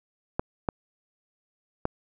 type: clicks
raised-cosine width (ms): 1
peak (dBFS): -11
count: 3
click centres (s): 0.395 / 0.688 / 1.854
effects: none